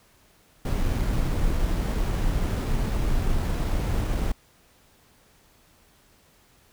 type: noise with sample-and-hold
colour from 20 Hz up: brown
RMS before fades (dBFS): -24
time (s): 0.65-4.32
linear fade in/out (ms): 5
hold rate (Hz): 8820
effects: pink hiss -59 dBFS RMS until 6.72 s